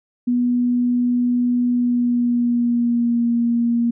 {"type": "tone with pitch glide", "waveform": "sine", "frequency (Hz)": [244.4, 235.5], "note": ["B3", "A#3"], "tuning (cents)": [-18, 18], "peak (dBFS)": -15, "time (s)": [0.27, 3.91], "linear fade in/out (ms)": 10, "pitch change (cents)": -64, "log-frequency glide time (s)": [1.69, 3.26], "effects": []}